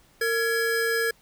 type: tone pair together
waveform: square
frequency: 457.7 / 1680 Hz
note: A#4 / G#6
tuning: -32 / +19 cents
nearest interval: octave + major seventh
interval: 2251 cents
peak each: -26 dBFS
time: 0.21-1.11 s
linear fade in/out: 5 ms
effects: pink hiss -59 dBFS RMS until 1.21 s